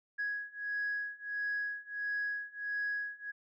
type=beating tone pair; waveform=sine; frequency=1664 / 1665.5 Hz; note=G#6 / G#6; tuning=+3 / +4 cents; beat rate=1.5 Hz; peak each=-37 / -36 dBFS; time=0.18-3.32 s; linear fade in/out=20 ms; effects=tanh soft clip ceiling -28 dBFS